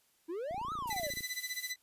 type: exponential two-way sweep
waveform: triangle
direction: up then down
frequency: 313 to 1330 to 541 Hz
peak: -34 dBFS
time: 0.28-1.11 s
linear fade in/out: 20 ms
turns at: 0.73 s
type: click train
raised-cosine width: 3 ms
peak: -36 dBFS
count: 21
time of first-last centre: 0.51-1.207 s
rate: 28.7 Hz
type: noise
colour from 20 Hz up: violet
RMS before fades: -43 dBFS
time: 0.87-1.72 s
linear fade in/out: 5 ms
type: tone with tremolo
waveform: 20% pulse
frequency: 2000 Hz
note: B6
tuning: 21 cents sharp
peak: -29 dBFS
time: 0.9-1.76 s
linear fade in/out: 5 ms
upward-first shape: sine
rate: 15 Hz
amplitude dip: 90%
effects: white hiss -71 dBFS RMS until 1.82 s + resampled to 32000 Hz